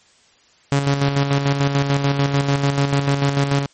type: tone with tremolo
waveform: sawtooth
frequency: 140.1 Hz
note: C#3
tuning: 19 cents sharp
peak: -10 dBFS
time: 0.72-3.66 s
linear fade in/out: 0 ms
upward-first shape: square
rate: 6.8 Hz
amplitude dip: 50%
effects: white hiss -54 dBFS RMS until 3.73 s + MP3 32 kbps